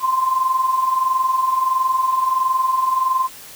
sine tone pair together, 1023 / 1044.5 Hz, C6 / C6, -39 / -3 cents, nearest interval unison, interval 36 cents, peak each -23 / -16 dBFS, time 0-3.29 s, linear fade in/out 50 ms, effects white hiss -39 dBFS RMS until 3.55 s

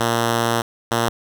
5% pulse tone pair in turn, 116.54 / 116.54 Hz, A#2 / A#2, 0 / 0 cents, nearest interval unison, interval 0 cents, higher neither, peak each -6 dBFS, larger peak neither, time 0-0.62 / 0.91-1.09 s, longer first, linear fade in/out 5 ms, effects none

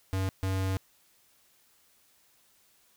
square tone bursts at uneven times, 95.1 Hz, F#2, 48 cents sharp, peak -28 dBFS, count 2, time 0.13-0.29 / 0.43-0.77 s, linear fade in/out 0 ms, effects white hiss -65 dBFS RMS until 2.96 s

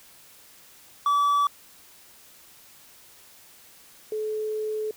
triangle / sine tone pair in turn, 1150 / 430.8 Hz, D6 / A4, -37 / -37 cents, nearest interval octave + perfect fourth, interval 1700 cents, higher first, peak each -17 / -26 dBFS, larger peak first, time 1.06-1.47 / 4.12-4.91 s, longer second, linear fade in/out 2 ms, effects white hiss -52 dBFS RMS until 4.96 s

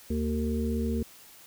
harmonic tone, 76.2 Hz, D#2, 36 cents flat, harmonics 1 / 3 / 5 / 6, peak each -30 / -29 / -37 / -36 dBFS, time 0.1-1.03 s, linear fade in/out 5 ms, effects white hiss -52 dBFS RMS until 1.46 s

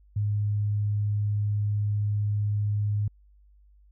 sine tone, 103.83 Hz, G#2, in tune, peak -23 dBFS, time 0.16-3.08 s, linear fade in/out 5 ms, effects added 50 Hz sine -54 dBFS peak until 3.91 s

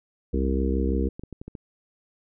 harmonic tone, 66.1 Hz, C2, 18 cents sharp, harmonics 1 / 3 / 4 / 5 / 6 / 7, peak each -24 / -29 / -30 / -31 / -32 / -32 dBFS, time 0.33-1.09 s, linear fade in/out 10 ms
clicks, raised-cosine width 3 ms, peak -24 dBFS, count 8, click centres 0.894 / 0.931 / 1.195 / 1.236 / 1.327 / 1.415 / 1.48 / 1.552 s
effects none

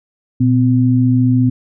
sine tone pair together, 120 / 254.3 Hz, B2 / C4, -49 / -49 cents, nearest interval octave + minor second, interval 1300 cents, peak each -12 dBFS, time 0.4-1.5 s, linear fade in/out 10 ms, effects none

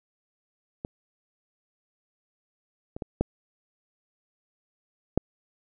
clicks, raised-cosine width 2 ms, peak -19 / -22 / -18 / -9 / -7 dBFS, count 5, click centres 0.849 / 2.965 / 3.022 / 3.21 / 5.176 s, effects none

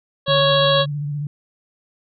harmonic tone, 554.4 Hz, C#5, in tune, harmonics 1 / 2 / 3 / 5 / 6 / 7 / 8, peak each -16 / -21 / -25 / -30 / -21 / -22 / -32 dBFS, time 0.26-0.86 s, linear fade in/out 50 ms
sine tone with vibrato, 145.8 Hz, D3, 12 cents flat, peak -22 dBFS, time 0.28-1.27 s, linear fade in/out 2 ms, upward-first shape square, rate 15 Hz, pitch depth 33 cents each way
effects none

